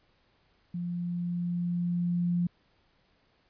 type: tone with level ramp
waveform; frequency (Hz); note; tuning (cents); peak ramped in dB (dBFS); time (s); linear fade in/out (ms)
sine; 174.6; F3; 0; -31 to -24; 0.74-2.47; 5
effects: pink hiss -68 dBFS RMS until 3.49 s + resampled to 11025 Hz